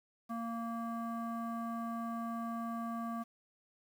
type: tone with low-pass filter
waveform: square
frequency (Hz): 230.8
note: A#3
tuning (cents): -17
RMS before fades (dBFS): -39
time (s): 0.29-3.24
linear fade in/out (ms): 20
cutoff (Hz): 1100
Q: 3.5
effects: 10-bit